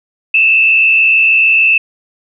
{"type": "tone with frequency modulation", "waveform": "sine", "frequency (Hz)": 2637, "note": "E7", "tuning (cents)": 0, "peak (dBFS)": -6, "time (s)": [0.34, 1.78], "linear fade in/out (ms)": 5, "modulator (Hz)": 66.6, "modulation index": 1.1, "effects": []}